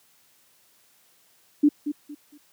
sine tone with echo, 293.7 Hz, D4, in tune, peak -13 dBFS, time 1.63-1.69 s, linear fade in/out 10 ms, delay 230 ms, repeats 3, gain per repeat -11 dB, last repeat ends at 2.38 s, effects white hiss -61 dBFS RMS until 2.52 s + high-pass 100 Hz 12 dB/octave

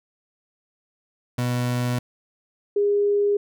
30% pulse / sine tone pair in turn, 123.1 / 408.2 Hz, B2 / G#4, -5 / -30 cents, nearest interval octave + major sixth, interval 2075 cents, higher second, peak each -19 / -17 dBFS, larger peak second, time 1.38-1.99 / 2.76-3.37 s, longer neither, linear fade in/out 5 ms, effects none

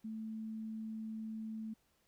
sine tone, 220 Hz, A3, in tune, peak -40 dBFS, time 0.04-1.74 s, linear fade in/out 10 ms, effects pink hiss -75 dBFS RMS until 2.07 s

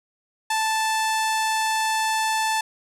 sawtooth tone with low-pass filter, 879 Hz, A5, 2 cents flat, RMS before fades -23 dBFS, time 0.5-2.61 s, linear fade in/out 5 ms, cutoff 10000 Hz, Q 1.2, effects none

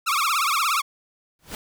sawtooth tone with vibrato, 1220 Hz, D#6, 34 cents flat, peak -16 dBFS, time 0.06-0.82 s, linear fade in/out 20 ms, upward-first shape triangle, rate 17 Hz, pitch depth 240 cents each way
pink noise with exponential growth, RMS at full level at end -29 dBFS, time 1.39-1.55 s, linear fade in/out 1 ms, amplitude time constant 33 ms
effects none

